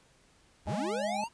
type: linear sweep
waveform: square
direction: up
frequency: 41.76 to 962 Hz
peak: -33 dBFS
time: 0.65-1.29 s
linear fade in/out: 50 ms
type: harmonic tone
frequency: 207.7 Hz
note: G#3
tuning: in tune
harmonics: 1 / 3 / 4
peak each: -38 / -38 / -38 dBFS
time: 0.67-1.24 s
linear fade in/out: 2 ms
effects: pink hiss -64 dBFS RMS until 1.33 s + resampled to 22050 Hz